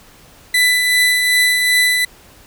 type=tone with tremolo; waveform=30% pulse; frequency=1992 Hz; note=B6; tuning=14 cents sharp; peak=-7 dBFS; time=0.54-2.05 s; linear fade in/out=5 ms; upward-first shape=triangle; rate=2.6 Hz; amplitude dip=40%; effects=pink hiss -45 dBFS RMS until 2.46 s